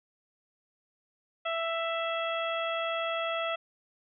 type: harmonic tone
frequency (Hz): 662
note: E5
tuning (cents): +7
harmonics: 1 / 2 / 3 / 4 / 5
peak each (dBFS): -32 / -34 / -40 / -38 / -39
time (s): 1.45-3.56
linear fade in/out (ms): 10
effects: none